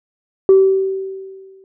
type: tone with exponential decay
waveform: sine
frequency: 384.4 Hz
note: G4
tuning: 34 cents flat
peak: -3 dBFS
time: 0.49-1.64 s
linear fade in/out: 1 ms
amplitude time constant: 250 ms
effects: tanh soft clip ceiling -2 dBFS